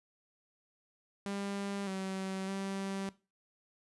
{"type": "tone with pitch steps", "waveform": "sawtooth", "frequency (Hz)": [199.4, 190.9, 194.8], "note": ["G3", "G3", "G3"], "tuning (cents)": [30, -46, -11], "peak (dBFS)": -32, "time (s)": [1.26, 3.09], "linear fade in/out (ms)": 0, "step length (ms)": 610, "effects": ["noise-tail reverb RT60 0.3 s tail -19 dB re dry", "resampled to 24000 Hz"]}